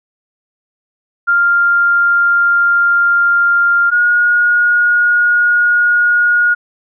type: tone pair in turn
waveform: sine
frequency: 1396.9 / 1438.7 Hz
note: F6 / F#6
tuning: 0 / -49 cents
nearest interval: minor second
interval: 51 cents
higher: second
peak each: -8 dBFS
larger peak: neither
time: 1.27-3.91 / 3.91-6.55 s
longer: neither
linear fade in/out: 20 ms
effects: none